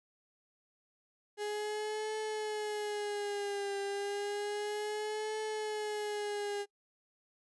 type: tone with vibrato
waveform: 35% pulse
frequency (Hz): 415.3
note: G#4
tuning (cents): 0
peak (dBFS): -33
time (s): 1.37-6.66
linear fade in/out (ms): 50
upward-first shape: triangle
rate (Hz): 0.31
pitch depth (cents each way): 75
effects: noise-tail reverb RT60 0.1 s tail -24 dB re dry + resampled to 24000 Hz